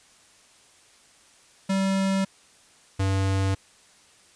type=tone pair in turn; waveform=square; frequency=193.2 / 96.6 Hz; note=G3 / G2; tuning=-25 / -25 cents; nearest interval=octave; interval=1200 cents; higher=first; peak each=-22 dBFS; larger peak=neither; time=1.69-2.25 / 2.99-3.55 s; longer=neither; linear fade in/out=10 ms; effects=white hiss -56 dBFS RMS until 4.35 s + resampled to 22050 Hz